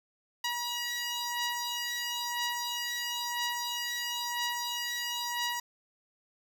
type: beating tone pair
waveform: 10% pulse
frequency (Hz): 960 / 961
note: B5 / B5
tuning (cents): -49 / -48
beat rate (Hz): 1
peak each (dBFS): -28 / -25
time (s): 0.44-5.6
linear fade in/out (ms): 5
effects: none